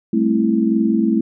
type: chord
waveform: sine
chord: A minor seventh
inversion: third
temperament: just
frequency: 198 / 220 / 264 / 330 Hz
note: G3 / A3 / C4 / E4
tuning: +18 / 0 / +16 / +2 cents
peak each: -22 / -16 / -22 / -19 dBFS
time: 0.13-1.21 s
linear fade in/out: 5 ms
effects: none